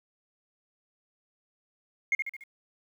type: tone with echo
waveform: sine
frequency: 2143 Hz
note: C7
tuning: 41 cents sharp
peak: -20 dBFS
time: 2.12-2.15 s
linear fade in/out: 2 ms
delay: 72 ms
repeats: 4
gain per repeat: -6 dB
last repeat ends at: 2.438 s
effects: tanh soft clip ceiling -20 dBFS + 10-bit